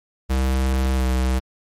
square tone with pitch glide, 65.5 to 64.15 Hz, C2 to C2, +2 to -34 cents, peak -18 dBFS, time 0.29-1.4 s, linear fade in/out 20 ms, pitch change -36 cents, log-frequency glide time 0.95-1.04 s, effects MP3 64 kbps

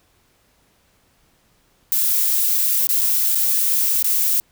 violet noise with dropouts, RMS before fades -18 dBFS, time 1.92-4.4 s, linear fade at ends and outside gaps 0 ms, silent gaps 2.87-2.89 / 3.011-3.015 / 3.348-3.355 / 4.026-4.044 s, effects pink hiss -60 dBFS RMS until 4.51 s

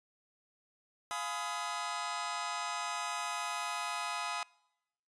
sawtooth chord, F half-diminished seventh, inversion none, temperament just, 698.5 / 838.1 / 1005.8 / 1257.2 Hz, F5 / Ab5 / Cb6 / Eb6, 0 / +16 / +31 / +18 cents, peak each -39 / -38 / -37 / -35 dBFS, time 1.11-4.43 s, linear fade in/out 0 ms, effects noise-tail reverb RT60 0.9 s tail -25 dB re dry + resampled to 22050 Hz

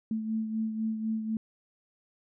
sine beating tone pair, 220 / 224 Hz, A3 / A3, 0 / +31 cents, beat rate 4 Hz, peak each -29 / -38 dBFS, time 0.11-1.37 s, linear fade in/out 2 ms, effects none

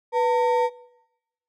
triangle ring-modulated tone, 698.5 Hz, F5, in tune, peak -13 dBFS, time 0.12-0.7 s, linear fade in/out 50 ms, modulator 207 Hz, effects noise-tail reverb RT60 1.0 s tail -23 dB re dry

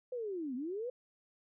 sine linear two-way sweep, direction down then up, 514 to 238.8 to 514 Hz, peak -36 dBFS, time 0.12-0.9 s, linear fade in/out 5 ms, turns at 0.55 s, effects none

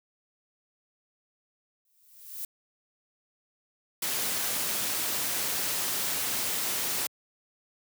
violet noise with exponential growth, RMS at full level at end -34 dBFS, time 1.85-2.45 s, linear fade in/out 2 ms, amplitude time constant 130 ms
white noise, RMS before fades -30 dBFS, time 4.02-7.07 s, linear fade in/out 5 ms
effects high-pass 100 Hz 12 dB/octave

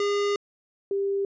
square / sine tone pair in turn, 406.9 / 396 Hz, G#4 / G4, -35 / +18 cents, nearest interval unison, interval 47 cents, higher first, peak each -23 dBFS, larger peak neither, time 0-0.36 / 0.91-1.25 s, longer first, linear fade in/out 2 ms, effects resampled to 16000 Hz

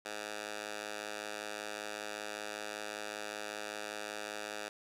10% pulse tone with high-pass filter, 105.2 Hz, G#2, 23 cents sharp, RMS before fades -42 dBFS, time 0.05-4.69 s, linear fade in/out 5 ms, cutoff 650 Hz, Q 0.57, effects low-pass 10000 Hz 12 dB/octave + 11-bit

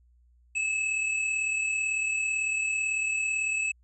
square tone pair together, 2599 / 2637 Hz, E7 / E7, -25 / 0 cents, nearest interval unison, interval 25 cents, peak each -27 / -37 dBFS, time 0.55-3.72 s, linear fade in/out 10 ms, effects added 60 Hz sine -58 dBFS peak until 3.83 s + resampled to 22050 Hz

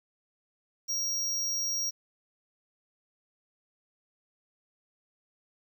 square tone, 5640 Hz, F8, 16 cents sharp, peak -29 dBFS, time 0.88-1.91 s, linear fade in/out 20 ms, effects 10-bit

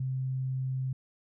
sine tone, 130.81 Hz, C3, in tune, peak -29 dBFS, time 0-0.93 s, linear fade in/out 5 ms, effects none

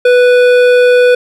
triangle tone with hard clipping, 493.9 Hz, B4, in tune, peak -6 dBFS, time 0.05-1.15 s, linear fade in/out 5 ms, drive 16 dB, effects none

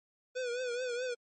square tone with vibrato, 493.5 Hz, B4, 1 cent flat, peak -34 dBFS, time 0.35-1.15 s, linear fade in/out 20 ms, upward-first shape triangle, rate 4.7 Hz, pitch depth 88 cents each way, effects MP3 32 kbps

